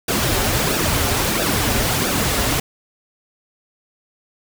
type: noise with flanger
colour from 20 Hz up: pink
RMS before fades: -19 dBFS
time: 0.08-2.6 s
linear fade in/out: 5 ms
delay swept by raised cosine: 0.95 to 6.35 ms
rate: 1.5 Hz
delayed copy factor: -0.65
effects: none